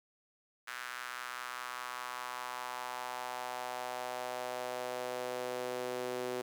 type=tone with high-pass filter sweep; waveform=sawtooth; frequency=125 Hz; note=B2; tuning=21 cents sharp; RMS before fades=-40 dBFS; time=0.67-6.42 s; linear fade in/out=10 ms; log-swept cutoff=1500 to 400 Hz; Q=2.5; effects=none